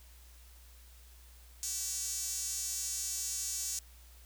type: tone with high-pass filter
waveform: sawtooth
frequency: 385.4 Hz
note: G4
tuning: 29 cents flat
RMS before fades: -37 dBFS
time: 1.63-3.79 s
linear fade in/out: 0 ms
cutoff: 6700 Hz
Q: 2.8
effects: added 60 Hz sine -54 dBFS peak until 4.25 s + white hiss -61 dBFS RMS until 4.25 s